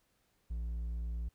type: tone with hard clipping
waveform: sine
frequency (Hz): 58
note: A#1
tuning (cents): -8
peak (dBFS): -36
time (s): 0.5-1.29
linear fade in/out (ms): 10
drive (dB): 3
effects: pink hiss -75 dBFS RMS until 1.34 s